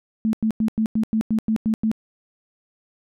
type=tone bursts; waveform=sine; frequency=220 Hz; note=A3; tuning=in tune; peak=-17 dBFS; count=10; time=0.25-1.915 s; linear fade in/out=0 ms; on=81 ms; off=95 ms; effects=none